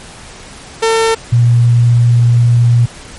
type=tone pair in turn; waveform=sawtooth / sine; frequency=450 / 119.19 Hz; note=A4 / A#2; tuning=+39 / +39 cents; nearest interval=octave + major seventh; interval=2300 cents; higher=first; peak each=-5 dBFS; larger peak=neither; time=0.82-1.15 / 1.32-2.86 s; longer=second; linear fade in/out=10 ms; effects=pink hiss -33 dBFS RMS until 3.18 s + MP3 48 kbps